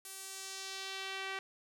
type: tone with band-pass filter sweep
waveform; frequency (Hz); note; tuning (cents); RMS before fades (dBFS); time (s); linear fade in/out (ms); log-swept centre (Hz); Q
sawtooth; 385.5; G4; -29; -43; 0.05-1.39; 2; 11000 to 2100; 1.2
effects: none